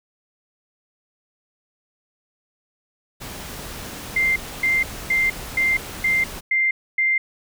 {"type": "noise", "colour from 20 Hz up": "pink", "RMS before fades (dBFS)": -34, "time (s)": [3.2, 6.41], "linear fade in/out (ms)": 20}
{"type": "tone bursts", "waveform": "sine", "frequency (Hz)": 2093, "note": "C7", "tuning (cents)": 0, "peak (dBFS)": -16, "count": 7, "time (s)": [4.16, 7.18], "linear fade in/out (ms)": 5, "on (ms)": 200, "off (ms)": 270}
{"effects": []}